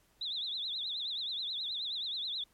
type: tone with vibrato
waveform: sine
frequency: 3717 Hz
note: A#7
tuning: 6 cents flat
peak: -34 dBFS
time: 0.21-2.44 s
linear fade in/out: 5 ms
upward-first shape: triangle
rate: 9.4 Hz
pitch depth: 200 cents each way
effects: pink hiss -69 dBFS RMS until 2.53 s + MP3 64 kbps